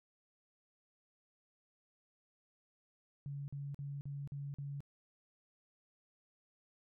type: tone bursts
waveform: sine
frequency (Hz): 141.3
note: C#3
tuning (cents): +34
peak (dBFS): -40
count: 6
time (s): 3.26-4.805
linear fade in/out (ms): 0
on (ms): 220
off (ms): 45
effects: none